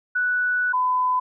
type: tone pair in turn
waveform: sine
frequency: 1480 / 1006.6 Hz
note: F#6 / B5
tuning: 0 / +33 cents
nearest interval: perfect fifth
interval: 667 cents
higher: first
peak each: -19 / -18 dBFS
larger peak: second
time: 0.15-0.73 / 0.73-1.2 s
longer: first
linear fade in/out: 10 ms
effects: none